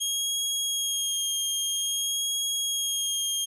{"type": "tone with vibrato", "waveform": "20% pulse", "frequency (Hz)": 3259, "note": "G#7", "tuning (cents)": -33, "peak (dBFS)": -20, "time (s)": [0, 3.46], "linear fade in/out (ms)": 20, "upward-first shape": "sine", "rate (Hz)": 0.51, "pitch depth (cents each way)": 20, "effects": []}